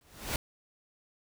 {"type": "noise with exponential growth", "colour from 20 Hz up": "pink", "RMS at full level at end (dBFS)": -29, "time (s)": [0.01, 0.36], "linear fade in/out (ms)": 2, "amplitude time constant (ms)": 76, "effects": []}